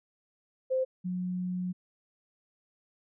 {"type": "tone pair in turn", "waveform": "sine", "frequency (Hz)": [520, 181.32], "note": ["C5", "F#3"], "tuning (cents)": [-11, -35], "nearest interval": "octave + tritone", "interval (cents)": 1824, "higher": "first", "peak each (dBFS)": [-25, -30], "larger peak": "first", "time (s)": [[0.7, 0.85], [1.04, 1.73]], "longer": "second", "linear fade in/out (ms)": 20, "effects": []}